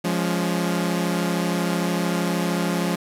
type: chord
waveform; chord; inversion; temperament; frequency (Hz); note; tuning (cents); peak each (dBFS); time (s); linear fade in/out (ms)
sawtooth; Db major; first; equal with one note detuned; 174.61 / 207.7 / 279.8; F3 / Ab3 / Db4; 0 / 0 / +16; -19 / -23 / -25; 0.04-2.96; 10
effects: resampled to 32000 Hz + 7-bit